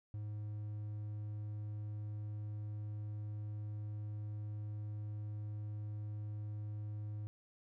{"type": "tone", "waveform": "triangle", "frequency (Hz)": 105.3, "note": "G#2", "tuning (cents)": 24, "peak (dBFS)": -38, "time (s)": [0.14, 7.27], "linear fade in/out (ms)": 0, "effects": []}